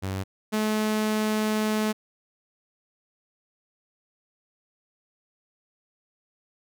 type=tone pair in turn; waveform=sawtooth; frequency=95.8 / 215.1 Hz; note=G2 / A3; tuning=-39 / -39 cents; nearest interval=octave + major second; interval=1400 cents; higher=second; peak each=-24 / -19 dBFS; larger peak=second; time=0.02-0.24 / 0.52-1.93 s; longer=second; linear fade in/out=20 ms; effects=none